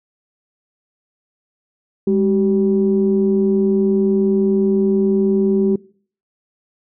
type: tone pair together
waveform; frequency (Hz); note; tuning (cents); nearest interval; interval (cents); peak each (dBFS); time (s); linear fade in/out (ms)
sine; 203.6 / 384.3; G#3 / G4; -34 / -34; major seventh; 1100; -15; 2.07-5.76; 5
effects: noise-tail reverb RT60 0.5 s tail -23 dB re dry + tanh soft clip ceiling -5 dBFS